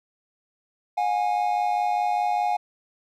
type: tone pair together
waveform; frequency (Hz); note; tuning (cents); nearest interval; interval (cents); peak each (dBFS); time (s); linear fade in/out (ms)
triangle; 720 / 824.9; F#5 / G#5; -47 / -12; major second; 235; -22; 0.97-2.57; 10
effects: none